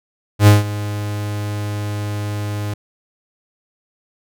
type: tone with ADSR envelope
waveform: 45% pulse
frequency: 103.83 Hz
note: G#2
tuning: in tune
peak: -4 dBFS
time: 0.39-2.74 s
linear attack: 81 ms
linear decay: 160 ms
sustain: -17 dB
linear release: 6 ms
effects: none